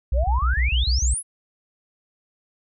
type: tone bursts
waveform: sine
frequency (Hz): 61.74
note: B1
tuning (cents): 0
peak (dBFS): -17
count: 7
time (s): 0.12-1.14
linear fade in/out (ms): 5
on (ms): 120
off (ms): 30
type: exponential sweep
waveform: sine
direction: up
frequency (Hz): 514 to 11070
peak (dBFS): -24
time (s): 0.13-1.23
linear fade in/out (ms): 50
effects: none